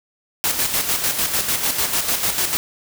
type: noise with tremolo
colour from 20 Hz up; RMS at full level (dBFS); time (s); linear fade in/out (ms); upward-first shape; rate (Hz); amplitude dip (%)
white; -19; 0.44-2.57; 0; square; 6.7; 50
effects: none